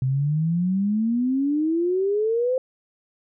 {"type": "exponential sweep", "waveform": "sine", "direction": "up", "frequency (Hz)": [127.5, 523.3], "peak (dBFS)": -19, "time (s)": [0.02, 2.58], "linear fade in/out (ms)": 2, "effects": []}